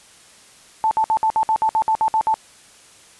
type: tone bursts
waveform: sine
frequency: 880 Hz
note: A5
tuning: in tune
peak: -14 dBFS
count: 12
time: 0.84-2.341 s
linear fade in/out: 0 ms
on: 71 ms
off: 59 ms
effects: white hiss -48 dBFS RMS until 3.19 s + resampled to 24000 Hz